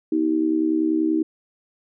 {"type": "tone with amplitude modulation", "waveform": "sine", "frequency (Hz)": 317.1, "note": "D#4", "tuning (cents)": 33, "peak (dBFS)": -14, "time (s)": [0.12, 1.23], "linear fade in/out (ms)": 5, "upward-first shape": "sine", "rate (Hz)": 70.4, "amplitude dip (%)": 80, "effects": []}